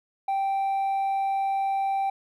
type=tone with hard clipping; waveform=triangle; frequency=782 Hz; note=G5; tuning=4 cents flat; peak=-22 dBFS; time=0.28-2.1 s; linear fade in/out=5 ms; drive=1 dB; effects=none